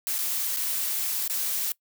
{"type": "noise with dropouts", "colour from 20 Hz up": "blue", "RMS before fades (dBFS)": -28, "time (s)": [0.07, 1.72], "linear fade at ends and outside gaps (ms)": 1, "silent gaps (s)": [[0.183, 0.187], [0.564, 0.569], [1.278, 1.297]], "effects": ["noise-tail reverb RT60 0.1 s tail -22 dB re dry"]}